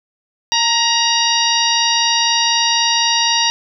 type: harmonic tone with a mistuned harmonic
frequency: 944 Hz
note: A#5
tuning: 22 cents sharp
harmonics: 1 / 2 / 3 / 4 / 5 / 6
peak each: -19 / -23 / -19 / -19 / -20 / -20 dBFS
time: 0.52-3.5 s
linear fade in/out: 0 ms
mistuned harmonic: 1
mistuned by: -39 cents
effects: none